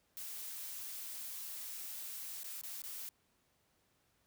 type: noise with dropouts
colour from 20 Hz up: blue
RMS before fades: -45 dBFS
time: 0.17-3.09 s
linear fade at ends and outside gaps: 0 ms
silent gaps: 2.433-2.443 / 2.613-2.635 / 2.819-2.838 s
effects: pink hiss -75 dBFS RMS until 4.26 s + high-pass 60 Hz 12 dB/octave